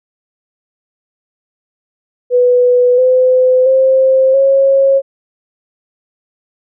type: tone with pitch steps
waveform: sine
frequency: 493.9 / 510.1 / 526.9 / 544.2 Hz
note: B4 / C5 / C5 / C#5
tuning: 0 / -44 / +12 / -32 cents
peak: -6 dBFS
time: 2.3-5.02 s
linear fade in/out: 50 ms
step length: 680 ms
effects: none